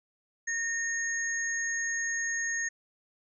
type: tone pair together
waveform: sine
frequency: 1835 / 6535 Hz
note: A#6 / G#8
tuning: -28 / -29 cents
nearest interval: octave + minor seventh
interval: 2199 cents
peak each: -30 / -34 dBFS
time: 0.47-2.69 s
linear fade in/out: 10 ms
effects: none